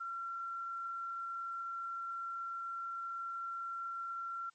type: tone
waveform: sine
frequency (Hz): 1364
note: F6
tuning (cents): -41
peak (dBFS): -38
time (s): 0-4.5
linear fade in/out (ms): 10
effects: white hiss -72 dBFS RMS until 4.54 s + MP3 32 kbps